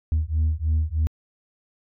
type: beating tone pair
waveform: sine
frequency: 76.9 / 80.1 Hz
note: D#2 / E2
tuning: -20 / -49 cents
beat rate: 3.2 Hz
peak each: -21 / -21 dBFS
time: 0.12-1.07 s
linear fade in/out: 0 ms
effects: tanh soft clip ceiling -16 dBFS